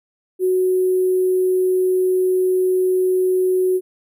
sine tone with sample-and-hold, 370 Hz, F#4, in tune, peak -14 dBFS, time 0.39-3.81 s, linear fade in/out 50 ms, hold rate 11025 Hz, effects none

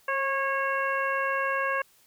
harmonic tone with a mistuned harmonic, 547 Hz, C#5, 23 cents flat, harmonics 1 / 2 / 3 / 4 / 5, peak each -31 / -29 / -29 / -37 / -37 dBFS, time 0.08-1.82 s, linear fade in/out 5 ms, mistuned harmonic 1, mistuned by -21 cents, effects white hiss -61 dBFS RMS until 2.06 s

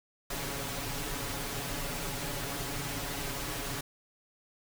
pink noise with comb filter, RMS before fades -36 dBFS, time 0.3-3.81 s, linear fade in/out 5 ms, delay 7.1 ms, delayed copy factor +1, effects none

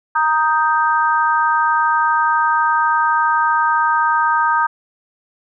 sine chord, Eb major, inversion second, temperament equal, 932.3 / 1244.5 / 1568 Hz, Bb5 / Eb6 / G6, 0 / 0 / 0 cents, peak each -16 / -17 / -19 dBFS, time 0.15-4.67 s, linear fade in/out 10 ms, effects none

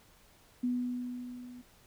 sine tone with level ramp, 246.9 Hz, B3, in tune, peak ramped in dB -27 to -46 dBFS, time 0.63-1.62 s, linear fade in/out 10 ms, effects pink hiss -62 dBFS RMS until 1.86 s

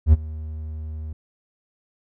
triangle tone with ADSR envelope, 77.78 Hz, D#2, in tune, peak -5 dBFS, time 0.06-1.13 s, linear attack 69 ms, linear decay 27 ms, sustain -22 dB, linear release 6 ms, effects none

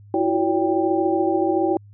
sine tone cluster, 329.2 / 356.4 / 370.4 / 568 / 790 Hz, E4 / F4 / F#4 / C#5 / G5, -2 / +35 / +2 / +42 / +13 cents, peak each -21 / -28 / -23 / -26 / -24 dBFS, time 0.14-1.77 s, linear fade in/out 2 ms, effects added 102 Hz sine -43 dBFS peak until 1.93 s

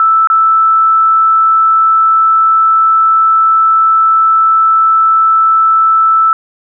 sine tone with dropouts, 1318.5 Hz, E6, in tune, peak -5 dBFS, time 0-6.33 s, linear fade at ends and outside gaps 1 ms, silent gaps 0.273-0.3 s, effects none

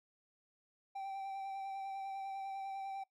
triangle tone with vibrato, 780 Hz, G5, 9 cents flat, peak -38 dBFS, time 0.95-3.04 s, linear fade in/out 10 ms, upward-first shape sine, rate 10 Hz, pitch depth 19 cents each way, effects noise-tail reverb RT60 0.1 s tail -20 dB re dry

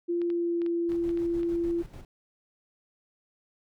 sine tone with pitch glide, 345 to 340.4 Hz, F4 to F4, -21 to -44 cents, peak -25 dBFS, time 0.08-1.83 s, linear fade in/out 20 ms, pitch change -23 cents, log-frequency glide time 0.21-0.68 s
clicks, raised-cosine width 0.3 ms, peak -31 dBFS, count 8, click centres 0.217 / 0.302 / 0.618 / 0.663 / 0.919 / 1.092 / 1.174 / 1.432 s
brown noise with tremolo, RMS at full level -42 dBFS, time 0.89-2.05 s, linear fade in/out 2 ms, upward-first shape square, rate 6.7 Hz, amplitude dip 55%
effects none

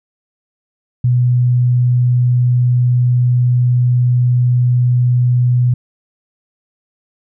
sine tone, 123.47 Hz, B2, in tune, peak -9 dBFS, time 1.04-5.74 s, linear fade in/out 5 ms, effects none

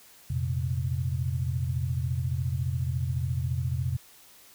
sine chord, F suspended fourth, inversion none, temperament equal, 87.31 / 116.54 / 130.81 Hz, F2 / Bb2 / C3, 0 / 0 / 0 cents, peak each -30 / -33 / -29 dBFS, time 0.3-3.97 s, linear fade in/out 5 ms, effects white hiss -54 dBFS RMS until 4.54 s

